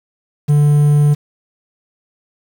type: tone with quantisation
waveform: triangle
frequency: 146.83 Hz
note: D3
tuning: in tune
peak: -6 dBFS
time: 0.48-1.15 s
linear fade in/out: 20 ms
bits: 6
effects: none